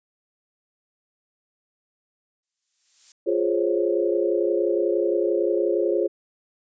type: noise with exponential growth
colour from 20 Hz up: violet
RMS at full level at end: -39 dBFS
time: 2.43-3.12 s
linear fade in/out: 2 ms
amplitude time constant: 150 ms
type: chord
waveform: sine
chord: Db major seventh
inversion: first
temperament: equal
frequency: 349.2 / 415.3 / 523.3 / 554.4 Hz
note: F4 / Ab4 / C5 / Db5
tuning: 0 / 0 / 0 / 0 cents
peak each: -23 / -24 / -27 / -27 dBFS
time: 3.26-6.08 s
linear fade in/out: 20 ms
effects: resampled to 16000 Hz